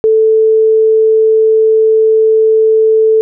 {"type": "tone", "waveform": "sine", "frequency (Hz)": 440, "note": "A4", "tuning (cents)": 0, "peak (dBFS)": -5, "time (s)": [0.04, 3.21], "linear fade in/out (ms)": 0, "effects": []}